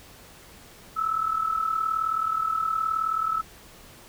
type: tone with amplitude modulation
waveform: sine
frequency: 1306 Hz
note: E6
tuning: 17 cents flat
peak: -20 dBFS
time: 0.96-3.42 s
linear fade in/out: 20 ms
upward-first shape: sine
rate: 39 Hz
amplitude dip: 70%
effects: pink hiss -49 dBFS RMS until 4.08 s